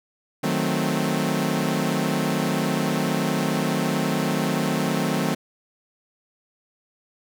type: chord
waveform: sawtooth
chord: D# diminished seventh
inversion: none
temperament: equal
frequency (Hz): 155.56 / 185 / 220 / 261.6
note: D#3 / F#3 / A3 / C4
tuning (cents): 0 / 0 / 0 / 0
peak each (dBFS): -23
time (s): 0.43-5.35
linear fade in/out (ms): 10
effects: none